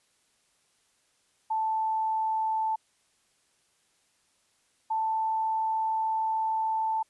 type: tone pair in turn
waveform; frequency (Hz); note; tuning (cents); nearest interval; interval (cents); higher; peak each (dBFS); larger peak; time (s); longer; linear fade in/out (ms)
sine; 880 / 883.3; A5 / A5; 0 / +6; unison; 6; second; -25; neither; 1.5-2.76 / 4.9-7.03; second; 10
effects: white hiss -69 dBFS RMS until 7.09 s + resampled to 24000 Hz